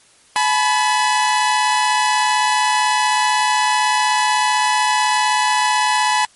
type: tone pair together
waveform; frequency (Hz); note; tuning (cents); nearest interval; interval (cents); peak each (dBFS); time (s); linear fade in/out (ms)
sawtooth; 854 / 989.9; G#5 / B5; +48 / +4; minor third; 256; -13; 0.36-6.25; 0
effects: white hiss -51 dBFS RMS until 6.35 s + MP3 48 kbps